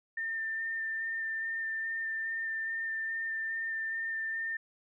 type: tone with vibrato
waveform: sine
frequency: 1800 Hz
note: A6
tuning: 39 cents sharp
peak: -32 dBFS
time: 0.17-4.57 s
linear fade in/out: 5 ms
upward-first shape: square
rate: 2.4 Hz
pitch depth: 9 cents each way
effects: none